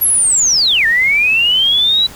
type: linear two-way sweep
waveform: sine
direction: down then up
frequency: 11640 to 1768 to 3960 Hz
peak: -9 dBFS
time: 0.01-2.07 s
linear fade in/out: 10 ms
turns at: 0.86 s
effects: pink hiss -35 dBFS RMS until 2.15 s